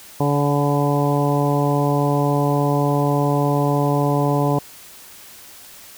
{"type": "harmonic tone with a mistuned harmonic", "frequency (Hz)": 143.5, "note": "D3", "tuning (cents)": -40, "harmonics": [1, 2, 3, 4, 5, 6, 7], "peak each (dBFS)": [-19, -22, -24, -25, -26, -27, -27], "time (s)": [0.2, 4.59], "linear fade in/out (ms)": 5, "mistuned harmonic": 5, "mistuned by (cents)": 20, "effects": ["white hiss -42 dBFS RMS until 5.97 s"]}